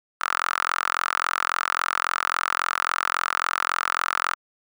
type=tone with high-pass filter; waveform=sawtooth; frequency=43.65 Hz; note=F1; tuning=in tune; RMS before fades=-25 dBFS; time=0.2-4.35 s; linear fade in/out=20 ms; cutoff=1300 Hz; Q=6.2; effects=none